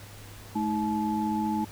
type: tone cluster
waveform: sine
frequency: 216.1 / 316 / 862 Hz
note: A3 / D#4 / A5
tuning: -31 / +27 / -36 cents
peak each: -28 / -31 / -30 dBFS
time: 0.55-1.65 s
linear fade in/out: 10 ms
effects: added 102 Hz sine -46 dBFS peak until 1.71 s + pink hiss -48 dBFS RMS until 1.71 s